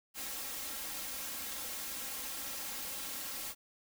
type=noise with comb filter; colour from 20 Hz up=white; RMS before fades=-41 dBFS; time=0.14-3.55 s; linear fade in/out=50 ms; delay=3.7 ms; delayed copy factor=+0.75; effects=none